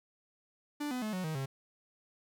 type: tone with pitch steps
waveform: 45% pulse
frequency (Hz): 294 / 251.5 / 215.2 / 184.14 / 157.55 / 134.8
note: D4 / B3 / A3 / F#3 / D#3 / C#3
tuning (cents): +2 / +32 / -38 / -8 / +22 / -48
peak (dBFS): -34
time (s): 0.8-1.46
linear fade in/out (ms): 10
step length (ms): 110
effects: none